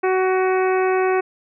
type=harmonic tone with a mistuned harmonic; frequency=374.2 Hz; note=F#4; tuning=20 cents sharp; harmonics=1 / 2 / 3 / 4 / 5 / 6 / 7; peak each=-17 / -23 / -27 / -29 / -31 / -33 / -34 dBFS; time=0.03-1.21 s; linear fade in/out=10 ms; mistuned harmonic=7; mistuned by=-35 cents; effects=none